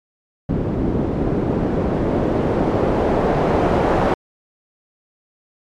white noise with low-pass filter sweep, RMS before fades -18 dBFS, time 0.49-4.14 s, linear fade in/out 2 ms, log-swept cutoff 280 to 710 Hz, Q 1.1, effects MP3 96 kbps

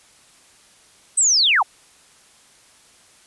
sine linear sweep, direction down, 8372 to 652 Hz, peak -13 dBFS, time 1.17-1.63 s, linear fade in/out 10 ms, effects white hiss -52 dBFS RMS until 3.26 s + resampled to 24000 Hz

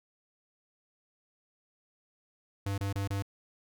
square tone bursts, 99 Hz, G2, 18 cents sharp, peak -31 dBFS, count 4, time 2.66-3.224 s, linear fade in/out 5 ms, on 120 ms, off 28 ms, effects none

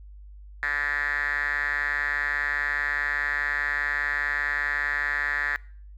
5% pulse tone with band-pass filter, 144.9 Hz, D3, 23 cents flat, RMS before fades -27 dBFS, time 0.63-5.56 s, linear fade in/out 0 ms, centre 1800 Hz, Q 9.9, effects noise-tail reverb RT60 0.5 s tail -22 dB re dry + added 50 Hz sine -42 dBFS peak until 5.97 s

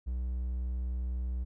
triangle tone, 62 Hz, B1, 7 cents sharp, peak -29 dBFS, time 0.06-1.45 s, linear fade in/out 20 ms, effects none

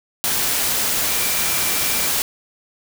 sine tone in noise, 2349 Hz, D7, in tune, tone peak -31 dBFS, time 1.09-2.07 s, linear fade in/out 0 ms, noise white, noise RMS -20 dBFS, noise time 0.24-2.22 s, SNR -14 dB, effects none

